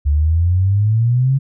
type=exponential sweep; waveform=sine; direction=up; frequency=70.5 to 138.59 Hz; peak=-11 dBFS; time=0.05-1.39 s; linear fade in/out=20 ms; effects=none